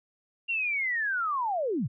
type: linear sweep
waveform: sine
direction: down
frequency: 2794 to 92.3 Hz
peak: -26 dBFS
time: 0.48-1.88 s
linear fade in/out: 20 ms
effects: none